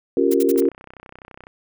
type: chord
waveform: sine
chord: G half-diminished seventh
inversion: second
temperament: equal with one note detuned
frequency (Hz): 277.2 / 349.2 / 392 / 464.8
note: Db4 / F4 / G4 / Bb4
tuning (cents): 0 / 0 / 0 / -5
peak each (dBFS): -20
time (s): 0.17-0.69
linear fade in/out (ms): 2
type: noise bursts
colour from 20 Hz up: blue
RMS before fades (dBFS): -29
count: 4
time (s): 0.31-0.606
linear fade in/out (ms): 5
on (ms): 32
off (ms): 56
type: click train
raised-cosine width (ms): 0.5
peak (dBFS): -25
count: 30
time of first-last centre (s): 0.56-1.469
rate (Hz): 31.9
effects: none